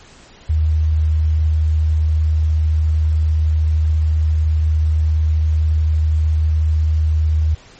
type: tone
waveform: sine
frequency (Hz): 78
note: D#2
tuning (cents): +5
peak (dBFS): -12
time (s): 0.49-7.55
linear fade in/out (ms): 10
effects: pink hiss -44 dBFS RMS until 7.79 s + MP3 32 kbps